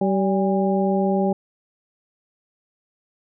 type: harmonic tone with a mistuned harmonic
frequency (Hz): 192.8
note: G3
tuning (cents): -28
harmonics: 1 / 2 / 3 / 4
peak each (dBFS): -20 / -23 / -25 / -26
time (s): 0.01-1.33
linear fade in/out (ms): 5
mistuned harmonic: 4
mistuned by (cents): +78
effects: none